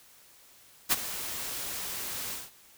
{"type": "noise with ADSR envelope", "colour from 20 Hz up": "white", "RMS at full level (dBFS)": -22, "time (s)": [0.89, 2.51], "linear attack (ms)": 32, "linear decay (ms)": 28, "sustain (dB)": -14, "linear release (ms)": 190, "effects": ["white hiss -57 dBFS RMS until 2.77 s"]}